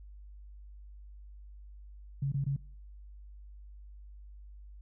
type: tone bursts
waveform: sine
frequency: 138.59 Hz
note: C#3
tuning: in tune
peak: -28 dBFS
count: 3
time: 2.22-2.564 s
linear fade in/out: 5 ms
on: 100 ms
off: 22 ms
effects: noise-tail reverb RT60 0.5 s tail -21 dB re dry + added 50 Hz sine -47 dBFS peak until 4.81 s